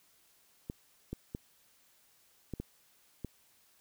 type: clicks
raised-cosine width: 3 ms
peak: -25 dBFS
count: 6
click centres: 0.699 / 1.13 / 1.349 / 2.537 / 2.6 / 3.247 s
effects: white hiss -67 dBFS RMS until 3.8 s